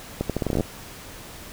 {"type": "accelerating click train", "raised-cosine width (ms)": 2, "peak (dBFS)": -10, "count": 12, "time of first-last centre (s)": [0.21, 0.608], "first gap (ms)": 87, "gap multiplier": 0.8, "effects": ["pink hiss -41 dBFS RMS until 1.52 s"]}